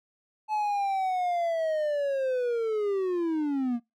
triangle linear sweep, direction down, 864 to 230.1 Hz, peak -23 dBFS, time 0.48-3.8 s, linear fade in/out 50 ms, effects noise-tail reverb RT60 0.2 s tail -24 dB re dry

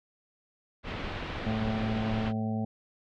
pink low-pass noise, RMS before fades -36 dBFS, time 0.83-2.33 s, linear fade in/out 50 ms, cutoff 3500 Hz, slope 24 dB/octave
harmonic tone, 110 Hz, A2, in tune, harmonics 1 / 2 / 4 / 5 / 6 / 7, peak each -33 / -30 / -44 / -44 / -44 / -41 dBFS, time 1.46-2.65 s, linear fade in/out 5 ms
effects none

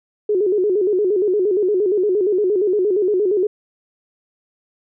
sine tone with vibrato, 392 Hz, G4, in tune, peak -14 dBFS, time 0.29-3.47 s, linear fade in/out 5 ms, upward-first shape square, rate 8.6 Hz, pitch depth 120 cents each way, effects none

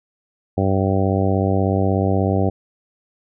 harmonic tone, 96.5 Hz, G2, 27 cents flat, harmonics 1 / 2 / 3 / 4 / 5 / 6 / 7 / 8, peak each -19 / -22 / -24 / -25 / -26 / -27 / -27 / -28 dBFS, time 0.57-2.5 s, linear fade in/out 10 ms, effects none

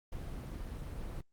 brown noise, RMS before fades -41 dBFS, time 0.12-1.21 s, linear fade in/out 5 ms, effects Opus 24 kbps

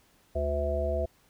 harmonic tone with a mistuned harmonic, 72.7 Hz, D2, 17 cents flat, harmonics 1 / 3 / 5 / 7 / 9, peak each -30 / -42 / -37 / -34 / -30 dBFS, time 0.35-1.06 s, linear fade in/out 10 ms, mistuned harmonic 1, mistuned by +19 cents, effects pink hiss -64 dBFS RMS until 1.29 s

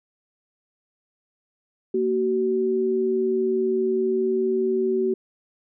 sine tone pair together, 233.1 / 377.9 Hz, A#3 / F#4, 0 / +37 cents, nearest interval minor sixth, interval 837 cents, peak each -27 / -20 dBFS, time 1.94-5.14 s, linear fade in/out 5 ms, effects none

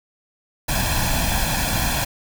pink noise with comb filter, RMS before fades -21 dBFS, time 0.68-2.05 s, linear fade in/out 10 ms, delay 1.2 ms, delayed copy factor +0.75, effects none

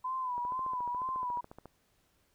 sine tone with vibrato, 1005 Hz, B5, 30 cents sharp, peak -32 dBFS, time 0.04-1.41 s, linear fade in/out 10 ms, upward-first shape sine, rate 2.1 Hz, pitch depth 67 cents each way
click train, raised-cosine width 1 ms, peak -33 dBFS, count 19, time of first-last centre 0.38-1.657 s, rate 14.1 Hz
effects pink hiss -72 dBFS RMS until 2.34 s

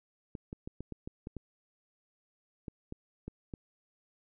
clicks, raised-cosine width 3 ms, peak -27 dBFS, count 12, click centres 0.352 / 0.529 / 0.675 / 0.806 / 0.923 / 1.075 / 1.271 / 1.367 / 2.682 / 2.924 / 3.28 / 3.538 s, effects none

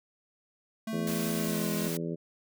square tone with pitch glide, 221.3 to 210.2 Hz, A3 to G#3, +10 to +21 cents, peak -33 dBFS, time 0.87-1.88 s, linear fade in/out 5 ms, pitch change -89 cents, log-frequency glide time 1.34-1.69 s
harmonic tone, 83.3 Hz, E2, 19 cents sharp, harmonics 2 / 3 / 4 / 5 / 6 / 7, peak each -34 / -39 / -38 / -38 / -45 / -44 dBFS, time 0.92-2.16 s, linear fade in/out 20 ms
white noise, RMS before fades -38 dBFS, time 1.07-1.97 s, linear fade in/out 2 ms
effects none

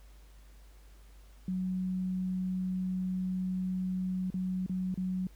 sine tone with dropouts, 185 Hz, F#3, in tune, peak -30 dBFS, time 1.48-5.27 s, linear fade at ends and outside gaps 2 ms, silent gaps 4.303-4.341 / 4.663-4.695 / 4.943-4.975 s, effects added 50 Hz sine -52 dBFS peak until 5.35 s + pink hiss -64 dBFS RMS until 5.35 s

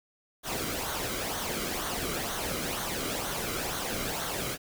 pink noise with flanger, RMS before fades -33 dBFS, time 0.43-4.58 s, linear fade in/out 50 ms, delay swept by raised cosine 0.39 to 1.16 ms, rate 2.1 Hz, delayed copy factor -0.55, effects none

